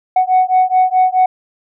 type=beating tone pair; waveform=sine; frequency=740 / 744.7 Hz; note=F#5 / F#5; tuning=0 / +11 cents; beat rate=4.7 Hz; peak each=-11 dBFS; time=0.16-1.26 s; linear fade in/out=5 ms; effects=tanh soft clip ceiling -5 dBFS